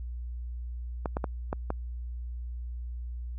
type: clicks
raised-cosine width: 1 ms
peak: -16 dBFS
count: 5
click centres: 1.058 / 1.169 / 1.242 / 1.529 / 1.704 s
effects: added 60 Hz sine -34 dBFS peak until 3.38 s